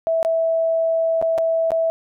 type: tone with dropouts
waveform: sine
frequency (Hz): 655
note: E5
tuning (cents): -11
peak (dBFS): -16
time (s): 0.07-1.9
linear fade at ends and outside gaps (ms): 0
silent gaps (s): 0.229-0.249 / 1.215-1.225 / 1.379-1.384 / 1.706-1.718
effects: none